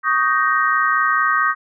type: chord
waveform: sine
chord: Eb dominant seventh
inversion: third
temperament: just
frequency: 1120.1 / 1244.5 / 1555.6 / 1866.8 Hz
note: Db6 / Eb6 / G6 / Bb6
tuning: +18 / 0 / -14 / +2 cents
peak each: -21 / -18 / -20 / -21 dBFS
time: 0.03-1.55 s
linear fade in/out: 50 ms
effects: none